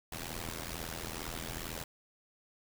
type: noise with amplitude modulation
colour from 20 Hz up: pink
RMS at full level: -37 dBFS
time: 0.12-1.84 s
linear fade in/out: 5 ms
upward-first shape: sine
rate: 82.2 Hz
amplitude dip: 90%
effects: none